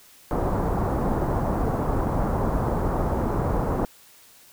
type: low-pass noise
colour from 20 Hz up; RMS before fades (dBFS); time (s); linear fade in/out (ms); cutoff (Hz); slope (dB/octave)
pink; -24; 0.31-3.85; 0; 1100; 24
effects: white hiss -52 dBFS RMS until 4.52 s